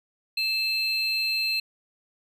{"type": "tone pair together", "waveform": "triangle", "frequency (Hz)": [2633, 4157], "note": ["E7", "C8"], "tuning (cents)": [-3, -12], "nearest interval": "minor sixth", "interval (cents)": 791, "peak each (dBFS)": -25, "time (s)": [0.37, 1.6], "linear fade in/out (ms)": 5, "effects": []}